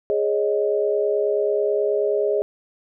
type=chord; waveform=sine; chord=Ab suspended fourth; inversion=none; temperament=just; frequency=415.3 / 553.7 / 623 Hz; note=Ab4 / Db5 / Eb5; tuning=0 / -2 / +2 cents; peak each=-20 / -25 / -24 dBFS; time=0.1-2.42 s; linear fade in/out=0 ms; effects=none